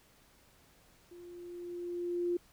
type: tone with level ramp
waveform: sine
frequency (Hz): 350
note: F4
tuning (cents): +4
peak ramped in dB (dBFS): -49 to -28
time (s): 1.11-2.37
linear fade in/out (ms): 5
effects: pink hiss -64 dBFS RMS until 2.52 s